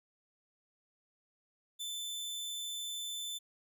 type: tone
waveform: sawtooth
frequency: 3527 Hz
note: A7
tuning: 3 cents sharp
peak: -35 dBFS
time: 1.79-3.39 s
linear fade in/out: 20 ms
effects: none